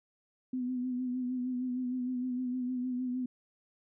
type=tone with vibrato; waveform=sine; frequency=251.4 Hz; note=B3; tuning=31 cents sharp; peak=-31 dBFS; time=0.53-3.26 s; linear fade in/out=5 ms; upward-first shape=sine; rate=6.5 Hz; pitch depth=37 cents each way; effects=none